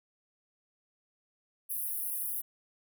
pink high-pass noise, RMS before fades -35 dBFS, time 1.69-2.42 s, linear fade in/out 20 ms, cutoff 10000 Hz, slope 96 dB/octave, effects none

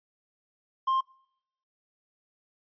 triangle tone, 1057 Hz, C6, 17 cents sharp, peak -21 dBFS, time 0.87-1.01 s, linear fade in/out 10 ms, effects noise-tail reverb RT60 0.8 s tail -26 dB re dry + resampled to 11025 Hz

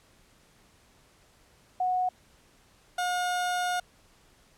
sine / 30% pulse tone pair in turn, 734 / 718.5 Hz, F#5 / F5, -14 / +49 cents, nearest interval unison, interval 37 cents, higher first, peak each -24 dBFS, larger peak neither, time 1.8-2.09 / 2.98-3.8 s, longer second, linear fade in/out 5 ms, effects pink hiss -61 dBFS RMS until 4.57 s + low-pass 11000 Hz 12 dB/octave

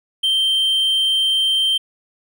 triangle tone, 3136 Hz, G7, in tune, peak -13 dBFS, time 0.23-1.78 s, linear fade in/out 10 ms, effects none

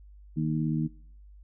harmonic tone, 77.78 Hz, D#2, in tune, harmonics 2 / 3 / 4, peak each -27 / -31 / -33 dBFS, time 0.36-0.88 s, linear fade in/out 20 ms, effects noise-tail reverb RT60 0.6 s tail -23 dB re dry + added 50 Hz sine -48 dBFS peak until 1.43 s

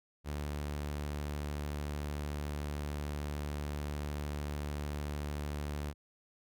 sawtooth tone, 73.42 Hz, D2, in tune, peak -32 dBFS, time 0.24-5.94 s, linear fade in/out 50 ms, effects none

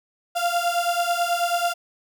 35% pulse beating tone pair, 690 / 699.2 Hz, F5 / F5, -21 / +2 cents, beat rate 9.2 Hz, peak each -22 dBFS, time 0.35-1.74 s, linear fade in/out 20 ms, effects none

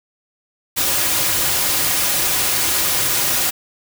white noise with comb filter, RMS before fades -18 dBFS, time 0.76-3.51 s, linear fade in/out 20 ms, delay 4.5 ms, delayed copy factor -0.5, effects none

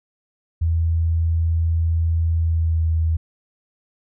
sine tone with pitch glide, 82.41 to 80.99 Hz, E2 to E2, 0 to -30 cents, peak -16 dBFS, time 0.61-3.17 s, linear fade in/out 10 ms, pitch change -30 cents, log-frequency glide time 2.38-2.88 s, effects none

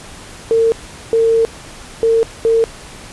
sine tone bursts at uneven times, 454.2 Hz, A#4, 45 cents flat, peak -9 dBFS, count 4, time 0.51-0.72 / 1.13-1.45 / 2.03-2.23 / 2.45-2.64 s, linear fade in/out 0 ms, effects pink hiss -35 dBFS RMS until 3.12 s + resampled to 24000 Hz

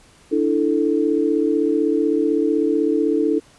sine chord, D suspended second, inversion none, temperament equal, 293.7 / 329.6 / 440 Hz, D4 / E4 / A4, 0 / 0 / 0 cents, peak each -20 dBFS, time 0.31-3.4 s, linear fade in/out 20 ms, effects pink hiss -51 dBFS RMS until 3.58 s + resampled to 24000 Hz

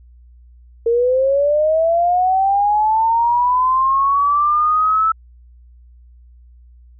sine linear sweep, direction up, 457.3 to 1318.5 Hz, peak -12 dBFS, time 0.86-5.12 s, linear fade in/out 5 ms, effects added 60 Hz sine -42 dBFS peak until 6.99 s

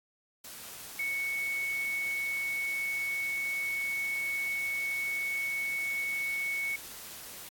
sine tone in noise, 2217 Hz, C#7, in tune, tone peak -30 dBFS, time 0.99-6.76 s, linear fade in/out 5 ms, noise white, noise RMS -45 dBFS, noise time 0.44-7.49 s, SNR +12 dB, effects AAC 64 kbps

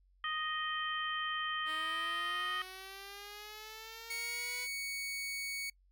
harmonic tone, 622.3 Hz, D#5, in tune, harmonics 2 / 3 / 4 / 5, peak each -38 / -39 / -50 / -40 dBFS, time 0.24-2.62 s, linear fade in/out 2 ms
5% pulse linear sweep, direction up, 310.5 to 495.7 Hz, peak -35 dBFS, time 1.65-4.68 s, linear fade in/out 50 ms
sawtooth tone, 2230 Hz, C#7, 10 cents sharp, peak -34 dBFS, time 4.1-5.7 s, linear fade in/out 5 ms
effects noise-tail reverb RT60 0.1 s tail -25 dB re dry + added 46 Hz sine -65 dBFS peak until 5.91 s

